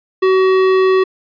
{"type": "tone with tanh clipping", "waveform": "sine", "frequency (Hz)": 377.2, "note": "F#4", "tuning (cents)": 33, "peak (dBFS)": -11, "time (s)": [0.22, 1.04], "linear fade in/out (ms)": 10, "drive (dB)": 17, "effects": ["resampled to 11025 Hz"]}